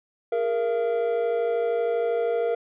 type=tone cluster; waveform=triangle; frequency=414.5 / 467.3 / 678 Hz; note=G#4 / A#4 / E5; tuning=-3 / +4 / +49 cents; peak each=-30 / -21 / -27 dBFS; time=0.32-2.55 s; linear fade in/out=5 ms; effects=resampled to 8000 Hz